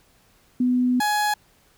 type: tone pair in turn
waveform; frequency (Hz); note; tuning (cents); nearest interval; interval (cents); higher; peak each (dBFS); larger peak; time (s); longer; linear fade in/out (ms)
sine / 30% pulse; 249.3 / 838.5; B3 / G#5; +16 / +16; octave + major sixth; 2100; second; -17; neither; 0.6-1 / 1-1.34; first; 5
effects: pink hiss -59 dBFS RMS until 1.77 s